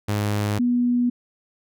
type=tone pair in turn; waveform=sawtooth / sine; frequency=103.83 / 243.6 Hz; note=G#2 / B3; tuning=0 / -24 cents; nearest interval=octave + minor third; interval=1476 cents; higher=second; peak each=-17 dBFS; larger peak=neither; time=0.08-0.59 / 0.59-1.1 s; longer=neither; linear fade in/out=10 ms; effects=none